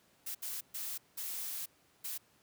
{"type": "noise bursts at uneven times", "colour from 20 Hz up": "blue", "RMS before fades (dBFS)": -40, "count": 5, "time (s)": [[0.26, 0.35], [0.42, 0.61], [0.74, 0.98], [1.17, 1.66], [2.04, 2.18]], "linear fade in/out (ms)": 10, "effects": ["pink hiss -68 dBFS RMS until 2.42 s", "high-pass 100 Hz 12 dB/octave"]}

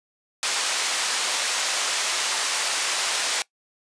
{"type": "band-pass noise", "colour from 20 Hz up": "white", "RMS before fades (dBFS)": -25, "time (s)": [0.43, 3.42], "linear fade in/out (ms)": 0, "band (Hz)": [630, 7100], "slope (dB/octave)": 12, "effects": ["noise-tail reverb RT60 0.1 s tail -21 dB re dry", "resampled to 22050 Hz"]}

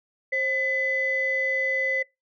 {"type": "tone pair together", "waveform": "sine", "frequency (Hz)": [532, 2009], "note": ["C5", "B6"], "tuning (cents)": [29, 29], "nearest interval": "octave + major seventh", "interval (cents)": 2300, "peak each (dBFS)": [-28, -23], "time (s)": [0.32, 2.03], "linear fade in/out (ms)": 10, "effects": ["noise-tail reverb RT60 0.2 s tail -22 dB re dry", "tanh soft clip ceiling -15 dBFS"]}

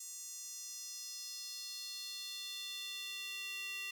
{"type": "tone with high-pass filter sweep", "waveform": "square", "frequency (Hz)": 392, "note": "G4", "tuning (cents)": 0, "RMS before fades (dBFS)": -45, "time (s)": [0, 3.91], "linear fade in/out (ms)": 5, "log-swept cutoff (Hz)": [7000, 2600], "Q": 3.4, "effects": []}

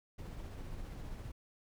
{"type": "noise with tremolo", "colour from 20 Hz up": "brown", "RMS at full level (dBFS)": -43, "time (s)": [0.18, 1.32], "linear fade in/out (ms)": 10, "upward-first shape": "triangle", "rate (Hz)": 15, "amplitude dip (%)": 30, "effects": []}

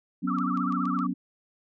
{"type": "chord", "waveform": "sine", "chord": "F# suspended fourth", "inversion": "none", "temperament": "just", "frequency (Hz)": [185, 246.7, 277.5], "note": ["F#3", "B3", "C#4"], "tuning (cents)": [0, -2, 2], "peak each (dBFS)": -30, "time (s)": [0.22, 1.14], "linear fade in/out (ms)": 20}
{"type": "tone with vibrato", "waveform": "sine", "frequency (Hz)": 1244.5, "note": "D#6", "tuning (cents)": 0, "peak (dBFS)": -29, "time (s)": [0.27, 1.07], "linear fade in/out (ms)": 10, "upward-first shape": "sine", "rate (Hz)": 15, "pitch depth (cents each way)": 160}
{"type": "clicks", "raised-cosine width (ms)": 0.2, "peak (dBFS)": -29, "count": 5, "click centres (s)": [0.386, 0.574, 0.724, 0.855, 0.99]}
{"effects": []}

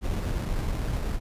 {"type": "noise with sample-and-hold", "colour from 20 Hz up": "brown", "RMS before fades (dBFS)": -28, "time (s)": [0.01, 1.2], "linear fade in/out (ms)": 50, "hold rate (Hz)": 3150, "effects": ["resampled to 32000 Hz"]}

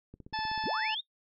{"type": "click train", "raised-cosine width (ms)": 3, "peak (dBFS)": -34, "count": 9, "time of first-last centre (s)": [0.14, 0.64], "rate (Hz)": 16}
{"type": "harmonic tone", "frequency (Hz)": 873, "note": "A5", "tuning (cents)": -14, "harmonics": [1, 2, 3, 4, 5, 6], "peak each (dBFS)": [-33, -38, -44, -43, -45, -41], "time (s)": [0.33, 0.95], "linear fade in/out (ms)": 10}
{"type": "linear sweep", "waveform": "sine", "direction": "up", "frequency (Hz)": [104, 3778], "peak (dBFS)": -32, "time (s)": [0.65, 1.01], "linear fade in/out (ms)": 10}
{"effects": ["noise-tail reverb RT60 0.1 s tail -20 dB re dry"]}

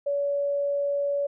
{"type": "tone", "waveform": "sine", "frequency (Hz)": 568, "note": "C#5", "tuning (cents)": 42, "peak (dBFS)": -23, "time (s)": [0.06, 1.27], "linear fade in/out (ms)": 10, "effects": []}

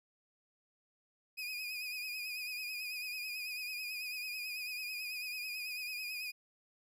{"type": "tone with vibrato", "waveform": "30% pulse", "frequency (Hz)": 2485, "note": "D#7", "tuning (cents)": -3, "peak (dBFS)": -36, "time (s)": [1.37, 6.32], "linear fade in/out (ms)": 20, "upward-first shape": "triangle", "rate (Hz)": 9.1, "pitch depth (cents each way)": 64, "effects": []}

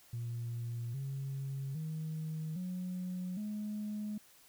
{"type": "tone with pitch steps", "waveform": "sine", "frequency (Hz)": [118, 136.33, 157.51, 181.98, 210.3], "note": ["A#2", "C#3", "D#3", "F#3", "G#3"], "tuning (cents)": [22, -28, 22, -28, 22], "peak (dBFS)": -35, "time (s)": [0.13, 4.18], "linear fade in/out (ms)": 5, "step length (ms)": 810, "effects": ["tanh soft clip ceiling -33 dBFS", "white hiss -62 dBFS RMS until 4.48 s"]}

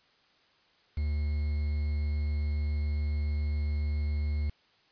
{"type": "tone with quantisation", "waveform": "triangle", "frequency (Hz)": 74.4, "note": "D2", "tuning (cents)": 23, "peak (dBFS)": -25, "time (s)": [0.97, 4.5], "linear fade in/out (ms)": 5, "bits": 8, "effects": ["white hiss -65 dBFS RMS until 4.91 s", "resampled to 11025 Hz"]}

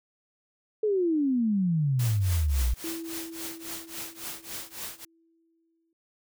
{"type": "exponential sweep", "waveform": "sine", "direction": "down", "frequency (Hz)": [440, 55.9], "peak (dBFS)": -22, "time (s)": [0.83, 2.74], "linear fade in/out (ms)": 5}
{"type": "noise with tremolo", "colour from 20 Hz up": "white", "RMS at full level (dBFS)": -35, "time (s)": [1.99, 5.05], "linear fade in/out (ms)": 5, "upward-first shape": "triangle", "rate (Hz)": 3.6, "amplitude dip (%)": 95}
{"type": "tone with exponential decay", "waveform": "sine", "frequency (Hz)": 329.6, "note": "E4", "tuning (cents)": 0, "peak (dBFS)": -32, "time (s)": [2.84, 5.93], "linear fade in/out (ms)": 2, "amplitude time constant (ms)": 670}
{"effects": []}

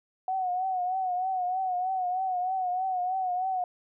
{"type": "tone with vibrato", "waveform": "sine", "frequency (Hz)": 740, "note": "F#5", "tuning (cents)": 0, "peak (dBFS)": -26, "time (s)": [0.28, 3.64], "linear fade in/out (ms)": 2, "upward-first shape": "triangle", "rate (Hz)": 3.2, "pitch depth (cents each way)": 68, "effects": []}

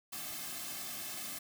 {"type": "noise with comb filter", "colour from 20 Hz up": "white", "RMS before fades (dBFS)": -42, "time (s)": [0.12, 1.39], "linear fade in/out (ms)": 10, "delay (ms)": 2.1, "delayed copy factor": -1, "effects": []}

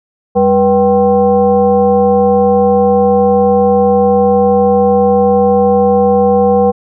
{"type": "tone with frequency modulation", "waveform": "sine", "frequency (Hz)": 486.6, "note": "B4", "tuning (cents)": -26, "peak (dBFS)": -6, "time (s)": [0.35, 6.72], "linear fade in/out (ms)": 20, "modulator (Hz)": 287, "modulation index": 1, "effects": []}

